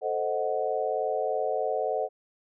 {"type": "chord", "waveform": "sine", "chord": "A diminished seventh", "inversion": "none", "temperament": "equal", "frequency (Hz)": [440, 523.3, 622.3, 740], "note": ["A4", "C5", "Eb5", "Gb5"], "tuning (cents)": [0, 0, 0, 0], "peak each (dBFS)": -31, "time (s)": [0.01, 2.09], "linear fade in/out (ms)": 50, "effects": []}